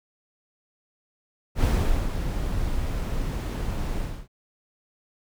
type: noise with ADSR envelope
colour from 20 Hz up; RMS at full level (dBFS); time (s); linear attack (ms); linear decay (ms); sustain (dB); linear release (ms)
brown; -19; 1.55-4.28; 77; 440; -8; 290
effects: none